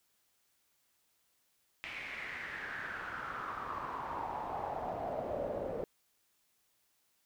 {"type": "noise with band-pass filter sweep", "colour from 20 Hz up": "brown", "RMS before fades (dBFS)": -40, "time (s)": [1.84, 5.84], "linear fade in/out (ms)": 0, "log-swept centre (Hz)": [2400, 500], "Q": 5.1, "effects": ["white hiss -75 dBFS RMS until 7.25 s"]}